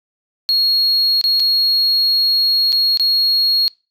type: tone with dropouts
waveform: sine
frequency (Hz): 4300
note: C8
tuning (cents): +47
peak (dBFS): -10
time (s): 0.49-3.68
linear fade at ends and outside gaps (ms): 0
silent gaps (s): 1.213-1.24 / 1.397-1.401 / 2.721-2.727 / 2.973-2.997
effects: noise-tail reverb RT60 0.3 s tail -25 dB re dry + tanh soft clip ceiling -10 dBFS